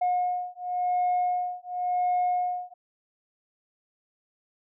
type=beating tone pair; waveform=sine; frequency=720 / 720.93 Hz; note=F#5 / F#5; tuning=-47 / -45 cents; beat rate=0.93 Hz; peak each=-26 dBFS; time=0.01-2.74 s; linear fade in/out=10 ms; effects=tanh soft clip ceiling -19 dBFS